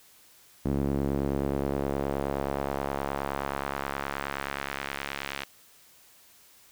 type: tone with band-pass filter sweep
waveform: sawtooth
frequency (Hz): 69.5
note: C#2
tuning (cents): +5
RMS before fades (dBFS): -31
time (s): 0.65-5.44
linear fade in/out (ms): 5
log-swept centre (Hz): 260 to 2600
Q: 1.1
effects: white hiss -57 dBFS RMS until 6.71 s